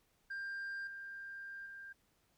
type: tone with level steps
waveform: sine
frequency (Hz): 1592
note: G6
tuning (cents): +26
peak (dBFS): -37 / -44 / -47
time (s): 0.3-1.93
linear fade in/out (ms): 10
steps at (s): 0.87 / 1.66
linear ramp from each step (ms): 2
effects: tanh soft clip ceiling -39 dBFS + pink hiss -75 dBFS RMS until 2.37 s